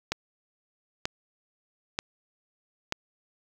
click train, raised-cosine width 0.2 ms, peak -10 dBFS, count 4, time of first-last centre 0.12-2.924 s, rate 1.07 Hz, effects 7-bit

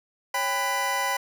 square tone cluster, 552 / 796 / 999 / 1486 / 1984 Hz, C#5 / G5 / B5 / F#6 / B6, -7 / +26 / +20 / +7 / +7 cents, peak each -35 / -31 / -29 / -37 / -30 dBFS, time 0.34-1.17 s, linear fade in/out 5 ms, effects none

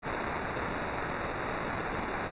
blue noise with sample-and-hold, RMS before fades -34 dBFS, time 0.02-2.31 s, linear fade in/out 50 ms, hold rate 3150 Hz, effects resampled to 8000 Hz

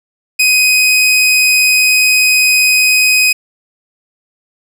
sawtooth tone, 2509 Hz, D#7, 14 cents sharp, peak -4 dBFS, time 0.39-3.33 s, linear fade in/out 10 ms, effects resampled to 32000 Hz + 7-bit

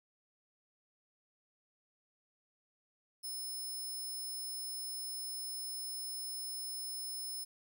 15% pulse tone, 5230 Hz, E8, 15 cents flat, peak -34 dBFS, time 3.23-7.45 s, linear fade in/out 20 ms, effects none

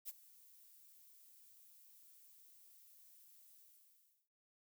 violet noise with ADSR envelope, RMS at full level -44 dBFS, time 0.05-4.29 s, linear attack 39 ms, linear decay 27 ms, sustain -20 dB, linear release 750 ms, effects noise-tail reverb RT60 0.7 s tail -23 dB re dry

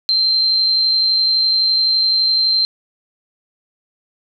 sine tone with amplitude modulation, 4134 Hz, C8, 22 cents flat, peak -11 dBFS, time 0.09-2.65 s, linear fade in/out 0 ms, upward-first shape sine, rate 51.8 Hz, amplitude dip 25%, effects none

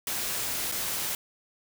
white noise with dropouts, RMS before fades -31 dBFS, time 0.07-1.15 s, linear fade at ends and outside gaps 2 ms, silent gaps 0.716-0.721 s, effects none

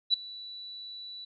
sine tone with ADSR envelope, 3951 Hz, B7, in tune, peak -18 dBFS, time 0.1-1.25 s, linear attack 37 ms, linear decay 6 ms, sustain -22 dB, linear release 8 ms, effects none

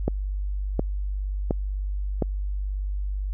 click train, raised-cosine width 2 ms, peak -9 dBFS, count 4, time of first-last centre 0.08-2.223 s, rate 1.4 Hz, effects added 49 Hz sine -25 dBFS peak until 3.33 s

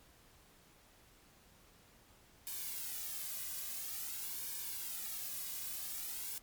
blue noise with flanger, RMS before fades -42 dBFS, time 2.47-6.38 s, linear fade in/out 0 ms, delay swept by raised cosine 1.5 to 2.23 ms, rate 0.49 Hz, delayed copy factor -0.75, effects pink hiss -64 dBFS RMS until 6.42 s + MP3 96 kbps

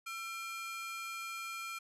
40% pulse ring-modulated tone, 1864.7 Hz, A#6, in tune, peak -36 dBFS, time 0.06-1.79 s, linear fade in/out 10 ms, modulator 521 Hz, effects resampled to 32000 Hz

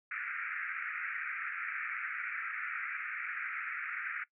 pink band-pass noise, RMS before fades -39 dBFS, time 0.11-4.24 s, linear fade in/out 5 ms, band 1300 to 2400 Hz, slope 96 dB/octave, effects noise-tail reverb RT60 0.1 s tail -20 dB re dry

